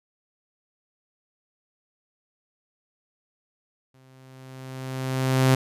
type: tone with exponential growth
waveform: sawtooth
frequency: 131 Hz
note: C3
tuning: 2 cents sharp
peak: -11 dBFS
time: 3.94-5.55 s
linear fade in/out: 5 ms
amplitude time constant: 350 ms
effects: resampled to 32000 Hz